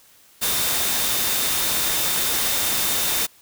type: tone in noise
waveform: sine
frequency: 3627 Hz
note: A#7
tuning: 48 cents flat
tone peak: -31 dBFS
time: 0.41-3.27 s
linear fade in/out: 20 ms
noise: white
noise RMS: -22 dBFS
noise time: 0.41-3.27 s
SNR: -12 dB
effects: white hiss -53 dBFS RMS until 3.41 s